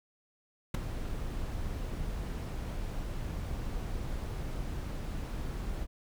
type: noise with ADSR envelope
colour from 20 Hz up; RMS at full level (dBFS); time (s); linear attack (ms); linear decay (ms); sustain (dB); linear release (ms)
brown; -22; 0.74-5.87; 8; 7; -14; 41
effects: none